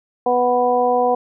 harmonic tone, 246.9 Hz, B3, in tune, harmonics 1 / 2 / 3 / 4, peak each -26 / -17 / -17 / -23 dBFS, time 0.26-1.15 s, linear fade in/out 5 ms, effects none

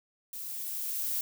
violet noise with level ramp, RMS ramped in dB -40 to -31 dBFS, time 0.33-1.21 s, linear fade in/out 2 ms, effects none

